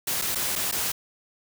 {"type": "noise with dropouts", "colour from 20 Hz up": "white", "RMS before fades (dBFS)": -27, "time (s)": [0.07, 0.92], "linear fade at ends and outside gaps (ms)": 5, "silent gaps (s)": [[0.216, 0.22], [0.349, 0.355], [0.555, 0.559], [0.714, 0.723]], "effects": []}